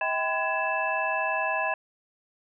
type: tone cluster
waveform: sine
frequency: 641 / 786 / 1010 / 1677 / 2640 Hz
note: E5 / G5 / B5 / G#6 / E7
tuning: -49 / +4 / +39 / +16 / +2 cents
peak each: -31 dBFS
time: 0.01-1.74 s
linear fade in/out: 2 ms
effects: none